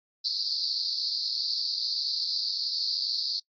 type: band-pass noise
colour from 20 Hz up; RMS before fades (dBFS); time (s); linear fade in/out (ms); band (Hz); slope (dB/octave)
white; -30; 0.24-3.4; 10; 4200 to 4900; 96
effects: noise-tail reverb RT60 0.1 s tail -26 dB re dry + AAC 32 kbps